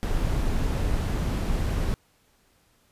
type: noise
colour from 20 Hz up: brown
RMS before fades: -25 dBFS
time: 0.03-1.94 s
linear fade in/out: 0 ms
effects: pink hiss -64 dBFS RMS until 2.91 s + resampled to 32000 Hz